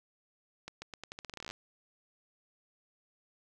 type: accelerating click train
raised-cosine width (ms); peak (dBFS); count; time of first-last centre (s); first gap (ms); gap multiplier
0.2; -25; 18; 0.68-1.51; 140; 0.84
effects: none